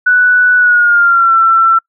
sine tone with pitch glide, 1482 to 1343.4 Hz, F#6 to E6, +2 to +32 cents, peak -5 dBFS, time 0.06-1.79 s, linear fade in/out 10 ms, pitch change -170 cents, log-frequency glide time 0.57-1.36 s, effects noise-tail reverb RT60 0.1 s tail -25 dB re dry

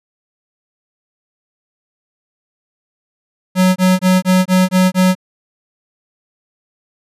square tone bursts, 185 Hz, F#3, in tune, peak -9 dBFS, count 7, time 3.55-5.152 s, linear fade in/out 50 ms, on 210 ms, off 22 ms, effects resampled to 32000 Hz

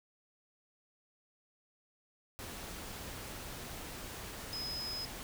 sine tone in noise, 5080 Hz, D#8, 35 cents sharp, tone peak -38 dBFS, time 4.53-5.05 s, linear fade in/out 0 ms, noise pink, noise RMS -45 dBFS, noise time 2.39-5.23 s, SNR +4 dB, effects none

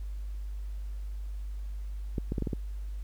clicks, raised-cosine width 3 ms, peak -18 dBFS, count 6, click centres 2.182 / 2.321 / 2.382 / 2.423 / 2.472 / 2.532 s, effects added 50 Hz sine -34 dBFS peak until 3.03 s + pink hiss -62 dBFS RMS until 3.03 s

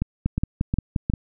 two click trains, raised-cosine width 5 ms, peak -10 / -9 dBFS, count 4 / 6, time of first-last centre 0.02-1.099 / 0.26-1.137 s, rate 2.78 / 5.7 Hz, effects none

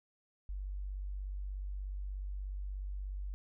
sine tone, 48.36 Hz, G1, 23 cents flat, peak -37 dBFS, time 0.49-3.34 s, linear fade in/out 0 ms, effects none

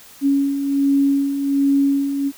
sine beating tone pair, 277.2 / 278.5 Hz, C#4 / C#4, 0 / +8 cents, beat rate 1.3 Hz, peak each -23 / -15 dBFS, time 0.21-2.32 s, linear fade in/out 50 ms, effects white hiss -44 dBFS RMS until 2.37 s

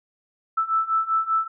sine beating tone pair, 1316 / 1321.1 Hz, E6 / E6, -3 / +3 cents, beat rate 5.1 Hz, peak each -24 / -22 dBFS, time 0.57-1.48 s, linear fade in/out 10 ms, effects none

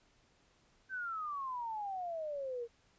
sine exponential sweep, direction down, 1568 to 458.8 Hz, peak -37 dBFS, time 0.89-2.68 s, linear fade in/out 50 ms, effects pink hiss -70 dBFS RMS until 2.98 s + resampled to 16000 Hz

